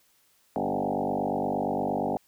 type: tone with frequency modulation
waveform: sine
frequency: 504 Hz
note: B4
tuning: 35 cents sharp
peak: -25 dBFS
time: 0.56-2.17 s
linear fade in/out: 0 ms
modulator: 48.6 Hz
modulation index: 6.6
effects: white hiss -65 dBFS RMS until 2.27 s

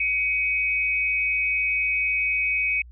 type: tone pair together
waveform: sine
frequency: 2246 / 2522 Hz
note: C#7 / D#7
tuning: +22 / +23 cents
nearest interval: major second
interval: 201 cents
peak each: -24 / -23 dBFS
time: 0-2.82 s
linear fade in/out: 5 ms
effects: added 60 Hz sine -42 dBFS peak until 2.91 s

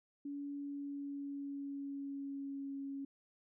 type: tone with pitch glide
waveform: sine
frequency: 284.3 to 275.9 Hz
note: C#4 to C#4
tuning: +44 to -8 cents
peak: -40 dBFS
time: 0.25-3.05 s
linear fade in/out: 5 ms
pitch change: -52 cents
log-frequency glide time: 0.55-2.76 s
effects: none

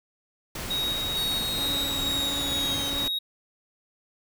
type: noise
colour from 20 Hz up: pink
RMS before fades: -34 dBFS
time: 0.55-3.08 s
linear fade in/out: 5 ms
type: tone with tremolo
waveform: triangle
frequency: 3781 Hz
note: A#7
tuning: 24 cents sharp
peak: -24 dBFS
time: 0.7-3.19 s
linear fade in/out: 10 ms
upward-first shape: square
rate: 2.2 Hz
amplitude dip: 25%
type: linear sweep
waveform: 20% pulse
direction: down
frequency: 4489 to 3100 Hz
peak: -30 dBFS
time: 1.17-2.9 s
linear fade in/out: 0 ms
type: tone with vibrato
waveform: sawtooth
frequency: 279 Hz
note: C#4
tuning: 11 cents sharp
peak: -32 dBFS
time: 1.58-3.08 s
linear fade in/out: 0 ms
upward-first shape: triangle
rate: 1.6 Hz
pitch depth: 18 cents each way
effects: none

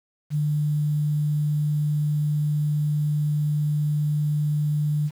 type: tone with quantisation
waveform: sine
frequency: 149.2 Hz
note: D3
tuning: 28 cents sharp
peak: -20 dBFS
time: 0.3-5.11 s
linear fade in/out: 50 ms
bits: 8
effects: none

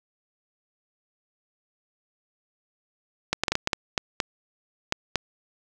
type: clicks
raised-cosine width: 0.2 ms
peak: -5 dBFS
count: 11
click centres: 3.33 / 3.436 / 3.482 / 3.52 / 3.554 / 3.674 / 3.732 / 3.978 / 4.202 / 4.924 / 5.157 s
effects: none

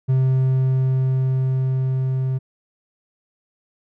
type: tone with level ramp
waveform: triangle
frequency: 131 Hz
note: C3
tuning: 2 cents sharp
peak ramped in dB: -12 to -17 dBFS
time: 0.08-2.39 s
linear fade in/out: 20 ms
effects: none

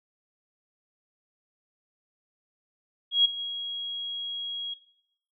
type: tone with ADSR envelope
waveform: sine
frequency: 3300 Hz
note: G#7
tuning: 12 cents flat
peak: -15 dBFS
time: 3.11-4.74 s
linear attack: 140 ms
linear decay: 12 ms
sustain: -16 dB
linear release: 6 ms
effects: noise-tail reverb RT60 0.7 s tail -17 dB re dry

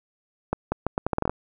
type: accelerating click train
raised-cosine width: 1 ms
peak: -9 dBFS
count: 11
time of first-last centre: 0.53-1.296 s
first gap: 190 ms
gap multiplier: 0.77
effects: none

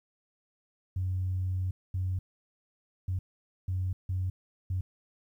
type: tone bursts at uneven times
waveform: sine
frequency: 92.5 Hz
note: F#2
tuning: in tune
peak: -27 dBFS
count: 6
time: 0.96-1.71 / 1.94-2.19 / 3.08-3.19 / 3.68-3.93 / 4.09-4.3 / 4.7-4.81 s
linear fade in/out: 5 ms
effects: tanh soft clip ceiling -23 dBFS + 11-bit

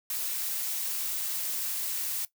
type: noise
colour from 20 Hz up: blue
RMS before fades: -32 dBFS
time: 0.1-2.25 s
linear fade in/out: 2 ms
effects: noise-tail reverb RT60 0.1 s tail -17 dB re dry

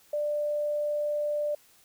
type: tone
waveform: sine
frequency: 592 Hz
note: D5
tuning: 14 cents sharp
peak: -26 dBFS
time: 0.13-1.55 s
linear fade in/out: 5 ms
effects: white hiss -60 dBFS RMS until 1.84 s

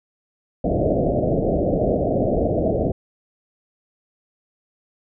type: low-pass noise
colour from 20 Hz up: white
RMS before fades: -20 dBFS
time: 0.64-2.92 s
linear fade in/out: 5 ms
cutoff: 690 Hz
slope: 96 dB/octave
effects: none

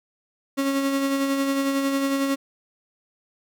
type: tone with tremolo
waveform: 35% pulse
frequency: 274.5 Hz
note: C#4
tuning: 17 cents flat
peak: -18 dBFS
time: 0.57-2.36 s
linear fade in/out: 20 ms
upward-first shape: sine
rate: 11 Hz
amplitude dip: 35%
effects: none

